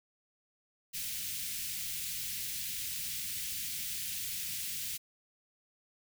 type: band-stop noise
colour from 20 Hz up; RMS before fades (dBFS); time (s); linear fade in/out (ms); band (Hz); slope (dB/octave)
white; -38; 0.93-4.98; 20; 190 to 2100; 24
effects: none